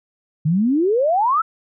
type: exponential sweep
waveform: sine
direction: up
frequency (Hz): 146.3 to 1359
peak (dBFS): -14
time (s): 0.45-1.42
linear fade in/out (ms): 10
effects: none